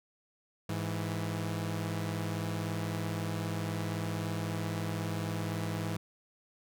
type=tone pair together; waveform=sawtooth; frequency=103.83 / 164.49 Hz; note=G#2 / E3; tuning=0 / -3 cents; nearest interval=minor sixth; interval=797 cents; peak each=-31 / -32 dBFS; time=0.69-5.97 s; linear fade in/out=5 ms; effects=none